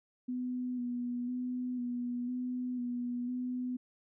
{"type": "tone with vibrato", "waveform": "sine", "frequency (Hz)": 246.9, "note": "B3", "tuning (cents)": 0, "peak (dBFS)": -33, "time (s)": [0.28, 3.77], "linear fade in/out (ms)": 10, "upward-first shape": "square", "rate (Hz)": 1, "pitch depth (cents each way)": 22, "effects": []}